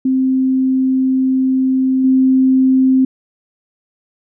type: tone with level steps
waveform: sine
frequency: 261.6 Hz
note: C4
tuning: in tune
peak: -11 / -8 dBFS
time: 0.05-3.05 s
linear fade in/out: 5 ms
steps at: 2.04 s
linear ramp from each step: 5 ms
effects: none